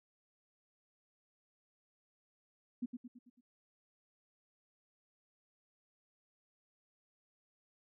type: tone with echo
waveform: sine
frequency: 245.1 Hz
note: B3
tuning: 13 cents flat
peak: -34 dBFS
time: 2.82-2.86 s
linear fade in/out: 10 ms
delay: 110 ms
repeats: 5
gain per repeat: -6 dB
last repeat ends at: 3.41 s
effects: none